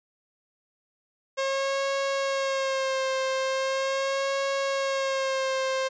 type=tone with vibrato; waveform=sawtooth; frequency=538 Hz; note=C5; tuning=48 cents sharp; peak=-21 dBFS; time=1.37-5.89 s; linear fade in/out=20 ms; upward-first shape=sine; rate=0.4 Hz; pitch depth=33 cents each way; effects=resampled to 16000 Hz